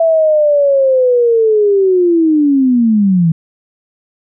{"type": "linear sweep", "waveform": "sine", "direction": "down", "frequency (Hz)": [664, 158.2], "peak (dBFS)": -7, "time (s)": [0, 3.32], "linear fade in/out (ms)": 5, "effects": []}